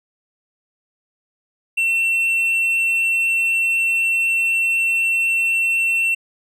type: tone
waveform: triangle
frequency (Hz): 2702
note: E7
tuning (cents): +42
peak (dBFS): -14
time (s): 1.77-6.15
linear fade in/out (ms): 10
effects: resampled to 32000 Hz